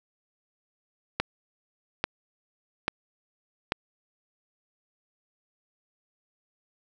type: click train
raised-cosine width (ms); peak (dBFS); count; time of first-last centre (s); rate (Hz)
0.3; -8; 4; 1.2-3.721; 1.19
effects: none